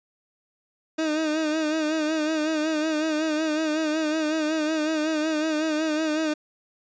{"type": "tone with vibrato", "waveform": "30% pulse", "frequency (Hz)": 311.1, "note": "D#4", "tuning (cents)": 0, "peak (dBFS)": -20, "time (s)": [0.98, 6.34], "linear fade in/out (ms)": 10, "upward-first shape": "sine", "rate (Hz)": 5.4, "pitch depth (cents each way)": 53, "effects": ["resampled to 16000 Hz"]}